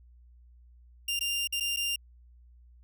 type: tone with dropouts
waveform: sawtooth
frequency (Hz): 2794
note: F7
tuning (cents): 0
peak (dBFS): -25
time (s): 1.08-1.96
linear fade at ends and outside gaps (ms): 5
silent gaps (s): 1.193-1.208 / 1.474-1.524 / 1.6-1.606 / 1.763-1.77
effects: added 60 Hz sine -53 dBFS peak until 2.83 s